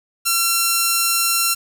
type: tone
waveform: 5% pulse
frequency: 1360 Hz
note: F6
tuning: 46 cents flat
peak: -4 dBFS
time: 0.25-1.55 s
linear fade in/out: 20 ms
effects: 7-bit